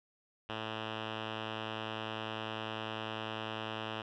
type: tone with low-pass filter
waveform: 5% pulse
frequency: 110 Hz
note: A2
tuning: in tune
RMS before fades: -40 dBFS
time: 0.49-4.02 s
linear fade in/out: 5 ms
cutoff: 2800 Hz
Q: 3.2
effects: none